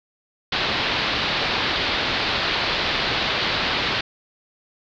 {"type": "low-pass noise", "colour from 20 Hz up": "white", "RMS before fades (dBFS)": -23, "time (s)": [0.52, 4.01], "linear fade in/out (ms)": 5, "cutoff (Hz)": 4400, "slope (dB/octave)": 48, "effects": []}